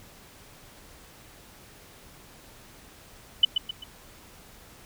sine tone with echo, 2997 Hz, F#7, 22 cents sharp, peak -12 dBFS, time 3.43-3.45 s, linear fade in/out 5 ms, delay 130 ms, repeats 3, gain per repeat -8 dB, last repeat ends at 3.84 s, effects pink hiss -51 dBFS RMS until 4.85 s

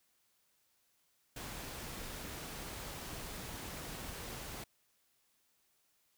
pink noise, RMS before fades -45 dBFS, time 1.36-4.64 s, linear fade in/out 5 ms, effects white hiss -75 dBFS RMS until 6.17 s

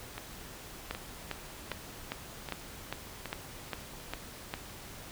two click trains, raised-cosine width 0.3 ms, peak -18 / -22 dBFS, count 10 / 5, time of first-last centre 0.91-4.539 / 0.18-3.257 s, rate 2.48 / 1.3 Hz, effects pink hiss -47 dBFS RMS until 5.11 s

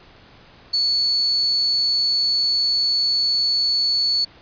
sine tone, 4435 Hz, C#8, in tune, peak -16 dBFS, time 0.73-4.25 s, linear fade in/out 10 ms, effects pink hiss -48 dBFS RMS until 4.41 s + resampled to 11025 Hz

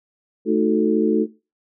harmonic tone with a mistuned harmonic, 73.4 Hz, D2, in tune, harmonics 3 / 4 / 5 / 6, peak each -21 / -21 / -21 / -21 dBFS, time 0.45-1.27 s, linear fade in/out 50 ms, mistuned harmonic 4, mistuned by +100 cents, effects noise-tail reverb RT60 0.3 s tail -20 dB re dry

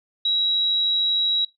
sine tone, 3869 Hz, B7, 36 cents flat, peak -18 dBFS, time 0.25-1.45 s, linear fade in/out 5 ms, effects noise-tail reverb RT60 0.2 s tail -19 dB re dry

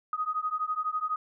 sine beating tone pair, 1244.5 / 1256.5 Hz, D#6 / D#6, 0 / +17 cents, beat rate 12 Hz, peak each -31 dBFS, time 0.13-1.16 s, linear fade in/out 2 ms, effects none

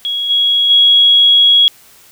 sine tone with level steps, 3322 Hz, G#7, in tune, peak -15 / -9 / -5 dBFS, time 0.05-1.68 s, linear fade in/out 0 ms, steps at 0.29 / 0.69 s, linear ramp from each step 20 ms, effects white hiss -44 dBFS RMS until 2.11 s

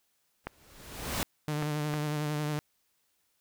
pink noise with exponential growth, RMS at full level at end -29 dBFS, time 0.44-1.23 s, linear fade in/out 0 ms, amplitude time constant 170 ms
clicks, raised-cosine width 0.5 ms, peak -19 dBFS, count 3, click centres 0.47 / 1.625 / 1.939 s
sawtooth tone with vibrato, 150 Hz, D3, 37 cents sharp, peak -26 dBFS, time 1.48-2.59 s, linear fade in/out 0 ms, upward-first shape sine, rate 11 Hz, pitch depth 30 cents each way
effects white hiss -74 dBFS RMS until 3.4 s

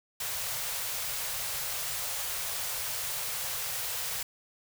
white band-stop noise, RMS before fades -34 dBFS, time 0.2-4.23 s, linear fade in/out 5 ms, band 160 to 450 Hz, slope 48 dB/octave, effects none

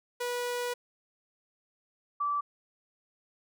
sawtooth / sine tone pair in turn, 487.8 / 1160.2 Hz, B4 / D6, -21 / -21 cents, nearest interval octave + minor third, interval 1500 cents, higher second, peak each -27 dBFS, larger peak neither, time 0.2-0.74 / 2.2-2.41 s, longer first, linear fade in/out 10 ms, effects none

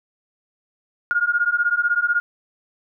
sine beating tone pair, 1417 / 1433 Hz, F6 / F6, +25 / +44 cents, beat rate 16 Hz, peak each -20 dBFS, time 1.11-2.2 s, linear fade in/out 0 ms, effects none

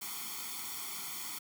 white noise with comb filter, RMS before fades -41 dBFS, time 0.01-1.39 s, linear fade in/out 10 ms, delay 0.9 ms, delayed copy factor +0.95, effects high-pass 200 Hz 12 dB/octave

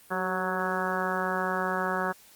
harmonic tone with a mistuned harmonic, 185 Hz, F#3, in tune, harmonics 1 / 2 / 3 / 4 / 5 / 6 / 7 / 8 / 9, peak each -35 / -35 / -35 / -35 / -35 / -35 / -35 / -35 / -35 dBFS, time 0.1-2.13 s, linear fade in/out 20 ms, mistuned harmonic 2, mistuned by +36 cents, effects white hiss -55 dBFS RMS until 2.35 s + Opus 32 kbps

